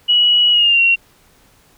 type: tone with pitch glide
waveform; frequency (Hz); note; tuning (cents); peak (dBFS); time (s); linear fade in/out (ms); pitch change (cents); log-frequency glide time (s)
sine; 2923 to 2743; F#7 to F7; -22 to -32; -9; 0.08-0.96; 20; -110; 0.51-0.81
effects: pink hiss -52 dBFS RMS until 1.77 s